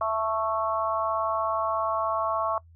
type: harmonic tone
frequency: 220.8 Hz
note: A3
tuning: 6 cents sharp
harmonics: 3 / 4 / 5 / 6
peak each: -28 / -33 / -27 / -35 dBFS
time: 0.01-2.58 s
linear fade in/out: 2 ms
effects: noise-tail reverb RT60 0.1 s tail -22 dB re dry + added 83 Hz sine -50 dBFS peak until 2.75 s